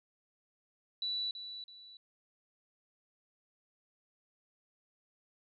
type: tone with echo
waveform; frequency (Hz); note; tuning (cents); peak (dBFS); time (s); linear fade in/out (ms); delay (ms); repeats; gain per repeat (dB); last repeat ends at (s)
sine; 3951; B7; 0; -33; 1.02-1.31; 2; 330; 2; -9; 1.97
effects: none